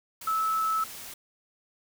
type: tone in noise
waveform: sine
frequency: 1306 Hz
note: E6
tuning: 17 cents flat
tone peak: -24 dBFS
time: 0.27-0.84 s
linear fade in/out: 5 ms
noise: white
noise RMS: -42 dBFS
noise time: 0.21-1.14 s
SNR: +15 dB
effects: none